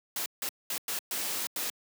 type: noise bursts at uneven times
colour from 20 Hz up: white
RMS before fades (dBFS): -33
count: 6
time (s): 0.16-0.26 / 0.42-0.49 / 0.7-0.78 / 0.88-0.99 / 1.11-1.47 / 1.56-1.7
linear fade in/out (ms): 2
effects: high-pass 200 Hz 12 dB/octave